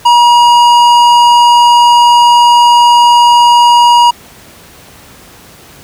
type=tone with tanh clipping; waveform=sine; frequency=956 Hz; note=A#5; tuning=43 cents sharp; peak=-4 dBFS; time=0.05-4.11 s; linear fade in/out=10 ms; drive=14 dB; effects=pink hiss -36 dBFS RMS until 5.83 s + high-pass 60 Hz 12 dB/octave